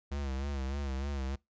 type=tone with vibrato; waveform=square; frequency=68.6 Hz; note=C#2; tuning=17 cents flat; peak=-34 dBFS; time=0.11-1.36 s; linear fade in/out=10 ms; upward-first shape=sine; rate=3.3 Hz; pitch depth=74 cents each way; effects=noise-tail reverb RT60 0.2 s tail -24 dB re dry + resampled to 16000 Hz